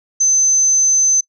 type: tone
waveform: sine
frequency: 6150 Hz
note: G8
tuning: 34 cents flat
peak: -10 dBFS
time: 0.2-1.21 s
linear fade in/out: 10 ms
effects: noise-tail reverb RT60 0.1 s tail -25 dB re dry